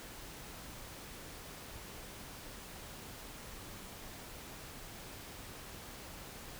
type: silence
effects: pink hiss -49 dBFS RMS until 6.59 s